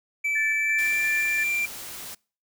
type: tone with pitch glide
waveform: triangle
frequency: 2315 to 2368 Hz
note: D7 to D7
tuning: -25 to +14 cents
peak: -21 dBFS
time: 0.24-1.66 s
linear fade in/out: 10 ms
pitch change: +39 cents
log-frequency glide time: 0.57-1.07 s
type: tone with tremolo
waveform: sine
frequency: 1760 Hz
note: A6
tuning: in tune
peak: -25 dBFS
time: 0.35-1.44 s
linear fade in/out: 10 ms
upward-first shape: square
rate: 2.9 Hz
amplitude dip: 35%
type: noise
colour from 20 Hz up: white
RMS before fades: -38 dBFS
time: 0.78-2.15 s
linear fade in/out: 10 ms
effects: noise-tail reverb RT60 0.4 s tail -26 dB re dry